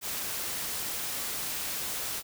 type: noise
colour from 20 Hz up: white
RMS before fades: -34 dBFS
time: 0.01-2.23 s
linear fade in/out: 50 ms
effects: none